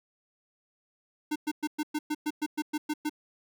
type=tone bursts; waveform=square; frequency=302.4 Hz; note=D#4; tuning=49 cents flat; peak=-28 dBFS; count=12; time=1.31-3.096 s; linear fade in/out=10 ms; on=48 ms; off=110 ms; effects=none